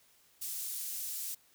pink high-pass noise, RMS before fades -39 dBFS, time 0.41-1.35 s, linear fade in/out 10 ms, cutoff 8200 Hz, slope 12 dB/octave, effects white hiss -66 dBFS RMS until 1.54 s

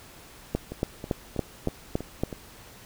two click trains, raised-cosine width 2 ms, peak -21 / -11 dBFS, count 6 / 7, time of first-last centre 0.72-2.328 / 0.55-2.235 s, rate 3.11 / 3.56 Hz, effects pink hiss -49 dBFS RMS until 2.85 s

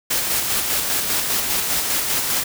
white noise with tremolo, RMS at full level -20 dBFS, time 0.1-2.44 s, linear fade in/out 10 ms, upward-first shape square, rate 5 Hz, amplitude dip 30%, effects none

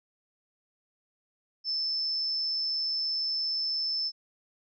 sine tone with amplitude modulation, 5274 Hz, E8, in tune, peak -26 dBFS, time 1.64-4.12 s, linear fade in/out 50 ms, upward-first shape sine, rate 157 Hz, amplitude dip 30%, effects none

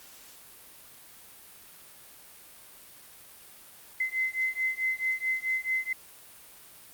sine beating tone pair, 2052 / 2056.6 Hz, C7 / C7, -34 / -30 cents, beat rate 4.6 Hz, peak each -30 dBFS, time 4-5.93 s, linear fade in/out 5 ms, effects white hiss -51 dBFS RMS until 6.93 s + Opus 48 kbps

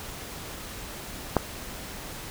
click, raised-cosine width 1 ms, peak -5 dBFS, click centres 1.367 s, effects pink hiss -39 dBFS RMS until 2.3 s

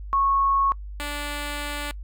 sine / 5% pulse tone pair in turn, 1100 / 291.4 Hz, C#6 / D4, -14 / -13 cents, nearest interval octave + major seventh, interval 2299 cents, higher first, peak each -18 dBFS, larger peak neither, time 0.13-0.72 / 1-1.91 s, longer second, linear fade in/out 0 ms, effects noise-tail reverb RT60 0.1 s tail -23 dB re dry + added 50 Hz sine -33 dBFS peak until 2.03 s

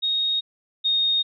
sine tone pair in turn, 3735 / 3707 Hz, A#7 / A#7, +3 / -10 cents, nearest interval unison, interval 13 cents, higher first, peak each -20 / -18 dBFS, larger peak second, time 0.02-0.41 / 0.84-1.23 s, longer neither, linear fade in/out 20 ms, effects none

